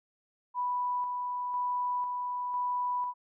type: tone with tremolo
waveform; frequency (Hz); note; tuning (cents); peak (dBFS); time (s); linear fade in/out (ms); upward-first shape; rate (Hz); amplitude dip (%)
sine; 987; B5; -1; -28; 0.54-3.14; 50; square; 1; 30
effects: none